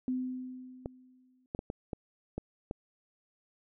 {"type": "tone with exponential decay", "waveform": "sine", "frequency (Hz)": 255, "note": "C4", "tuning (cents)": -44, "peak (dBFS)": -28, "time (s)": [0.08, 1.46], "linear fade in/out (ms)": 1, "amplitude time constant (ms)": 300}
{"type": "clicks", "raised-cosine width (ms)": 2, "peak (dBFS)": -22, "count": 7, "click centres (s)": [0.859, 1.549, 1.591, 1.701, 1.932, 2.38, 2.711]}
{"effects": []}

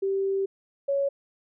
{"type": "tone pair in turn", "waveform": "sine", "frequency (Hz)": [389.7, 556.9], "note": ["G4", "C#5"], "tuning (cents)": [-10, 8], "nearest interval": "tritone", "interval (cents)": 618, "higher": "second", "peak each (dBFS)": [-23, -22], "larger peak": "second", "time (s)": [[0.02, 0.46], [0.88, 1.09]], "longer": "first", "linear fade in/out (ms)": 10, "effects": []}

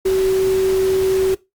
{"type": "tone in noise", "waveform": "sine", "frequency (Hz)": 380, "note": "F#4", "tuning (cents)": 46, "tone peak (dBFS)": -13, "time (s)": [0.05, 1.35], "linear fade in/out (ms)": 10, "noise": "pink", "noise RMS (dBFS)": -30, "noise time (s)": [0.05, 1.35], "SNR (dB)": 14, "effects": ["noise-tail reverb RT60 0.2 s tail -19 dB re dry", "Opus 48 kbps"]}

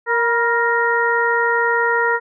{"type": "harmonic tone with a mistuned harmonic", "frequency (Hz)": 466.2, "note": "A#4", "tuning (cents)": 0, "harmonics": [1, 2, 3, 4], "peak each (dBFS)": [-20, -20, -20, -20], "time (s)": [0.06, 2.2], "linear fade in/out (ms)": 50, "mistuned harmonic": 2, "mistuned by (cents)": 45, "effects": []}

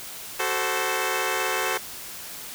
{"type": "chord", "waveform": "10% pulse", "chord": "F# diminished", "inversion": "none", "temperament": "equal with one note detuned", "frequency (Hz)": [374.9, 440, 523.3], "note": ["F#4", "A4", "C5"], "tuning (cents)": [23, 0, 0], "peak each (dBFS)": -20, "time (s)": [0.39, 1.78], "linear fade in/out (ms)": 10, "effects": ["white hiss -38 dBFS RMS until 2.54 s"]}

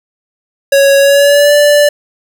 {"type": "tone with pitch glide", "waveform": "square", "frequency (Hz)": [554.4, 585], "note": ["C#5", "D5"], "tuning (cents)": [0, -7], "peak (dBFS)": -5, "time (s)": [0.72, 1.89], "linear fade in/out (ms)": 5, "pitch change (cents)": 93, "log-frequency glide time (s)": [0.99, 1.53], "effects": ["7-bit"]}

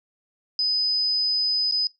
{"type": "tone with dropouts", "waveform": "sine", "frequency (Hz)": 5010, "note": "D#8", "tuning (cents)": 11, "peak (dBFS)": -20, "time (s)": [0.59, 1.87], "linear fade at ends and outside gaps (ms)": 1, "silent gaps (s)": [1.712, 1.722], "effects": ["noise-tail reverb RT60 0.2 s tail -20 dB re dry"]}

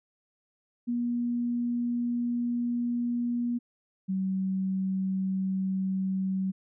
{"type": "tone pair in turn", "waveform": "sine", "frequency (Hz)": [240, 190.14], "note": ["B3", "F#3"], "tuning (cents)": [-49, 47], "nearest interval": "major third", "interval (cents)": 404, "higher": "first", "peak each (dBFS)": -26, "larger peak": "neither", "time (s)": [[0.87, 3.59], [4.08, 6.52]], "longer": "first", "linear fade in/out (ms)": 20, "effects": []}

